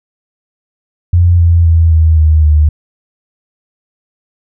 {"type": "tone with pitch steps", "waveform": "sine", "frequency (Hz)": [87.31, 84.87, 82.5, 80.2, 77.96, 75.79], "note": ["F2", "F2", "E2", "E2", "D#2", "D#2"], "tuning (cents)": [0, -49, 2, -47, 4, -45], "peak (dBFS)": -4, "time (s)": [1.13, 2.69], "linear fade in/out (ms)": 5, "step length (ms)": 260, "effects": []}